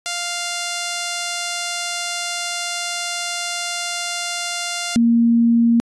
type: tone pair in turn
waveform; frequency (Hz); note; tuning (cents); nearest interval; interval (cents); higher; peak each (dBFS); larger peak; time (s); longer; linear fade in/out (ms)
5% pulse / sine; 698.5 / 233.1; F5 / A#3; 0 / 0; octave + perfect fifth; 1900; first; -11; neither; 0.06-4.96 / 4.96-5.8; first; 0
effects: resampled to 22050 Hz